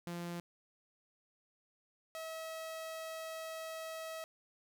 sawtooth tone pair in turn, 172.8 / 644 Hz, F3 / E5, -18 / -41 cents, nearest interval octave + major seventh, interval 2277 cents, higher second, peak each -36 / -38 dBFS, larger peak first, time 0.07-0.4 / 2.15-4.24 s, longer second, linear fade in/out 0 ms, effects none

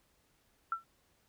sine tone with exponential decay, 1344 Hz, E6, 33 cents sharp, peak -27 dBFS, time 0.72-0.84 s, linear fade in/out 2 ms, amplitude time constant 26 ms, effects pink hiss -72 dBFS RMS until 1.28 s

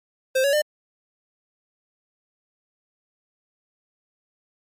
square tone with pitch steps, 523.3 / 560.9 / 601.1 Hz, C5 / C#5 / D5, 0 / +20 / +40 cents, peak -18 dBFS, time 0.35-0.62 s, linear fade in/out 10 ms, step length 90 ms, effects MP3 64 kbps

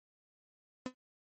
35% pulse tone with exponential decay, 254.5 Hz, C4, 48 cents flat, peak -31 dBFS, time 0.86-0.94 s, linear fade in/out 1 ms, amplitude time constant 17 ms, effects MP3 32 kbps

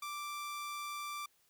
sawtooth tone, 1174.7 Hz, D6, in tune, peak -36 dBFS, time 0.02-1.26 s, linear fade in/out 5 ms, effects white hiss -72 dBFS RMS until 1.49 s

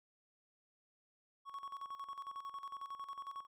triangle tone with tremolo, 1108.7 Hz, C#6, in tune, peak -40 dBFS, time 1.45-3.47 s, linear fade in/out 50 ms, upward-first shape square, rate 11 Hz, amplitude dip 70%, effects none

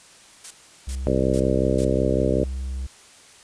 blue noise bursts, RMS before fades -34 dBFS, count 4, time 0.44-1.848 s, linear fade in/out 5 ms, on 67 ms, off 380 ms
triangle tone, 65.6 Hz, C2, 5 cents sharp, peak -24 dBFS, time 0.87-2.87 s, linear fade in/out 10 ms
harmonic tone, 65.41 Hz, C2, in tune, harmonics 2 / 3 / 4 / 5 / 6 / 7 / 8 / 9, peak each -27 / -27 / -27 / -27 / -27 / -27 / -27 / -27 dBFS, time 1.07-2.44 s, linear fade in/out 0 ms
effects white hiss -49 dBFS RMS until 3.43 s + resampled to 22050 Hz

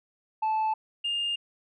sine tone pair in turn, 873 / 2818 Hz, A5 / F7, -14 / +15 cents, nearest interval octave + minor sixth, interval 2029 cents, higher second, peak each -21 / -25 dBFS, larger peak first, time 0.42-0.74 / 1.04-1.36 s, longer neither, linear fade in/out 10 ms, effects tanh soft clip ceiling -23 dBFS

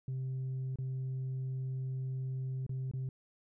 sine tone with dropouts, 130.81 Hz, C3, in tune, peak -32 dBFS, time 0.08-3.09 s, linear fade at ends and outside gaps 2 ms, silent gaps 0.758-0.786 / 2.665-2.693 / 2.913-2.936 s, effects tanh soft clip ceiling -33 dBFS

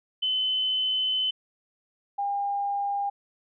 sine tone pair in turn, 3038 / 804.7 Hz, F#7 / G5, +45 / +45 cents, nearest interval octave + major seventh, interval 2300 cents, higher first, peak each -23 / -25 dBFS, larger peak first, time 0.22-1.31 / 2.18-3.1 s, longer first, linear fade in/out 10 ms, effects none

